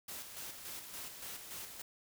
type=noise with tremolo; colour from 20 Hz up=white; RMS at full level=-45 dBFS; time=0.08-1.82 s; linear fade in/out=5 ms; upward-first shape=square; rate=3.5 Hz; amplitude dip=45%; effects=none